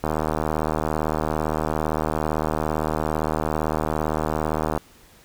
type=click train; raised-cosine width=1 ms; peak=-9 dBFS; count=369; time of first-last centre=0.04-4.776 s; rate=77.7 Hz; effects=pink hiss -52 dBFS RMS until 5.24 s

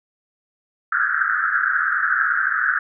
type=band-pass noise; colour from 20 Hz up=white; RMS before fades=-20 dBFS; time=0.92-2.79 s; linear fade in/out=5 ms; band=1300 to 1700 Hz; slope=96 dB/octave; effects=none

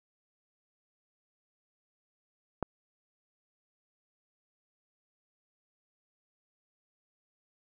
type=click; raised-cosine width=1 ms; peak=-16 dBFS; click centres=2.627 s; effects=none

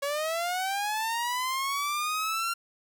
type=linear sweep; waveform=sawtooth; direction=up; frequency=555 to 1383 Hz; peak=-24 dBFS; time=0.02-2.54 s; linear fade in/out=10 ms; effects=none

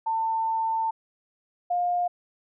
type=tone pair in turn; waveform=sine; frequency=896 / 708.4 Hz; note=A5 / F5; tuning=+31 / +24 cents; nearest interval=major third; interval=407 cents; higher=first; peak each=-23 / -22 dBFS; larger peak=second; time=0.06-0.91 / 1.7-2.08 s; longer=first; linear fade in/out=10 ms; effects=none

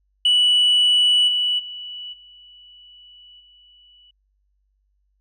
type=tone with level steps; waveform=sine; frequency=2954 Hz; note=F#7; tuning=3 cents flat; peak=-11 / -17 / -31 / -44 / -49 dBFS; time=0.25-4.11 s; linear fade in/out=5 ms; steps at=1.27 / 1.58 / 2.12 / 3.39 s; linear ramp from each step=20 ms; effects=tanh soft clip ceiling -11 dBFS + added 49 Hz sine -64 dBFS peak until 5.2 s

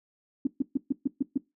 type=tone bursts; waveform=sine; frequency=273.2 Hz; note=C#4; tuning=25 cents flat; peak=-21 dBFS; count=7; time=0.45-1.377 s; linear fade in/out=5 ms; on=21 ms; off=130 ms; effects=noise-tail reverb RT60 0.2 s tail -19 dB re dry

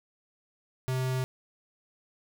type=tone; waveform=square; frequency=129.4 Hz; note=C3; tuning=19 cents flat; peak=-28 dBFS; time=0.88-1.24 s; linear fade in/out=0 ms; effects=none

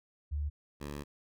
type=tone pair in turn; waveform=sine / 10% pulse; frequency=73.42 / 72.49 Hz; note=D2 / D2; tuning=0 / -22 cents; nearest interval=unison; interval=22 cents; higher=first; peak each=-31 / -31 dBFS; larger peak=neither; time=0.31-0.5 / 0.8-1.04 s; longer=second; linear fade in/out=20 ms; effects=none

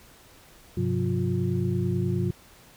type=tone cluster; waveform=sine; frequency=99.8 / 129.1 / 180.1 / 354.8 Hz; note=G2 / C3 / F#3 / F4; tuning=+32 / -23 / -46 / +27 cents; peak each=-28 / -28 / -28 / -31 dBFS; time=0.77-2.31 s; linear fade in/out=5 ms; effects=pink hiss -53 dBFS RMS until 2.76 s

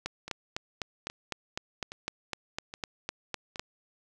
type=two click trains; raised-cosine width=0.2 ms; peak=-23 / -15 dBFS; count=5 / 15; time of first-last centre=0.28-3.559 / 0.06-3.595 s; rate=1.22 / 3.96 Hz; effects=none

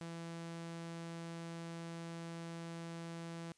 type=tone; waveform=sawtooth; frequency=167.2 Hz; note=E3; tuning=25 cents sharp; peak=-40 dBFS; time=0.01-3.52 s; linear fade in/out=0 ms; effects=white hiss -73 dBFS RMS until 3.57 s + resampled to 22050 Hz

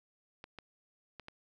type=clicks; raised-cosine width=0.3 ms; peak=-30 dBFS; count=4; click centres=0.441 / 0.587 / 1.197 / 1.284 s; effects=none

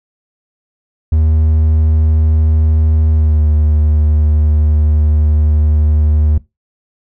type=tone with pitch glide; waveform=triangle; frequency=78.3 to 75.98 Hz; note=D#2 to D#2; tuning=+11 to -41 cents; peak=-6 dBFS; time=1.12-6.38 s; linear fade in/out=5 ms; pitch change=-52 cents; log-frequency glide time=3.13-3.43 s; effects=noise-tail reverb RT60 0.2 s tail -19 dB re dry

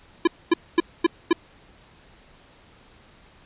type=tone bursts; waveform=square; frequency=339.2 Hz; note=E4; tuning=50 cents sharp; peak=-14 dBFS; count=5; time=0.25-1.33 s; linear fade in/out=5 ms; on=24 ms; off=240 ms; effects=pink hiss -53 dBFS RMS until 3.45 s + resampled to 8000 Hz

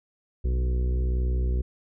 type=harmonic tone with a mistuned harmonic; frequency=61.74 Hz; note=B1; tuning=in tune; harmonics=1 / 2 / 3 / 4 / 5 / 6 / 7 / 8; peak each=-22 / -35 / -41 / -44 / -47 / -39 / -48 / -48 dBFS; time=0.44-1.62 s; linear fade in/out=10 ms; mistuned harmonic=2; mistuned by=+37 cents; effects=none

